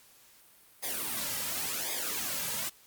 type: noise with flanger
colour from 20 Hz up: white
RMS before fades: -34 dBFS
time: 0.82-2.7 s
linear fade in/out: 20 ms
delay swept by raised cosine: 0.7 to 2.8 ms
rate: 0.91 Hz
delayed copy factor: -0.75
effects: white hiss -59 dBFS RMS until 2.86 s + Opus 48 kbps